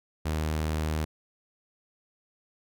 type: tone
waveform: sawtooth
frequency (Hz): 77.78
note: D#2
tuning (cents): 0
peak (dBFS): -23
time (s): 0.25-1.05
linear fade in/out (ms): 10
effects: none